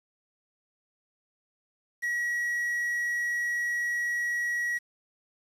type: tone with quantisation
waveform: triangle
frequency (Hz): 1916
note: A#6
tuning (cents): +47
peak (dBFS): -25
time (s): 2.02-4.79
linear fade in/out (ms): 20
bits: 8
effects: resampled to 32000 Hz